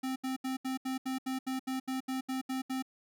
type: tone bursts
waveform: square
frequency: 261.6 Hz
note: C4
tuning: in tune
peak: -33 dBFS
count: 14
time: 0.03-2.825 s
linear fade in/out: 10 ms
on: 130 ms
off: 75 ms
effects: none